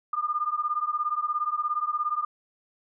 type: beating tone pair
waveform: sine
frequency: 1202 / 1219 Hz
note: D6 / D#6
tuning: +40 / -36 cents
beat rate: 17 Hz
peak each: -28 dBFS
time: 0.13-2.25 s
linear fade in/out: 5 ms
effects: none

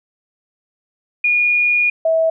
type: tone pair in turn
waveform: sine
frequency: 2439 / 648.8 Hz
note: D#7 / E5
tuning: -35 / -28 cents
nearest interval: octave + major seventh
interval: 2293 cents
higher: first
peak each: -12 dBFS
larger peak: neither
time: 1.24-1.9 / 2.05-2.3 s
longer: first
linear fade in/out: 5 ms
effects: none

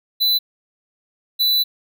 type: tone pair in turn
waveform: square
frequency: 3997 / 3979 Hz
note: B7 / B7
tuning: +20 / +12 cents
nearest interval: unison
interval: 8 cents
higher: first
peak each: -15 / -15 dBFS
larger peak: neither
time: 0.2-0.39 / 1.39-1.64 s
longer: second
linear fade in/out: 20 ms
effects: none

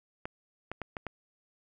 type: clicks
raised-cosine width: 0.5 ms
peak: -21 dBFS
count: 5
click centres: 0.255 / 0.716 / 0.817 / 0.968 / 1.067 s
effects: none

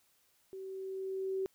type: tone with level ramp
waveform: sine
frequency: 382.4 Hz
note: G4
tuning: 43 cents flat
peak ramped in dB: -42 to -31 dBFS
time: 0.53-1.46 s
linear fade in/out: 0 ms
effects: white hiss -71 dBFS RMS until 1.54 s

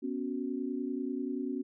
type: chord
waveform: sine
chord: B suspended second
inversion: none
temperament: equal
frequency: 246.9 / 277.2 / 370 Hz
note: B3 / C#4 / F#4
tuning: 0 / 0 / 0 cents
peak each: -36 / -35 / -39 dBFS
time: 0.02-1.63 s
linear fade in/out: 20 ms
effects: none

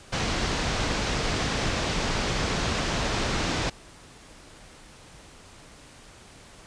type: low-pass noise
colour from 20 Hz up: pink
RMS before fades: -27 dBFS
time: 0.12-3.7 s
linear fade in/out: 10 ms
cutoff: 6400 Hz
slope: 24 dB/octave
effects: pink hiss -49 dBFS RMS until 6.66 s + resampled to 22050 Hz

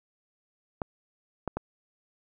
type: clicks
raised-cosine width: 1 ms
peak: -16 dBFS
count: 3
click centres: 0.818 / 1.477 / 1.57 s
effects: none

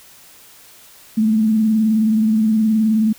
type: tone with vibrato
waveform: sine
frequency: 218.5 Hz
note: A3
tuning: 12 cents flat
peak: -12 dBFS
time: 1.17-3.13 s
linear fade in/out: 10 ms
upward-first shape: triangle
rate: 19 Hz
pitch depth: 56 cents each way
effects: white hiss -45 dBFS RMS until 3.18 s

